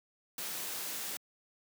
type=noise; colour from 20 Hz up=white; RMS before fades=-39 dBFS; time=0.38-1.17 s; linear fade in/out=2 ms; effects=high-pass 150 Hz 12 dB/octave